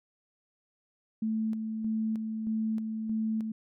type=tone with tremolo; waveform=sine; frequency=220 Hz; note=A3; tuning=in tune; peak=-27 dBFS; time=1.22-3.52 s; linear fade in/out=5 ms; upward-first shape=square; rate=1.6 Hz; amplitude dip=40%; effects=none